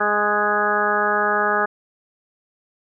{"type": "harmonic tone with a mistuned harmonic", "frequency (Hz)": 207.8, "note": "G#3", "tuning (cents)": 1, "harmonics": [1, 2, 3, 4, 5, 6, 7, 8], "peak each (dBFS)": [-32, -25, -26, -24, -30, -22, -25, -24], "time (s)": [0, 1.66], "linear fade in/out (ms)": 10, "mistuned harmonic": 7, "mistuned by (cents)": 22, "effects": []}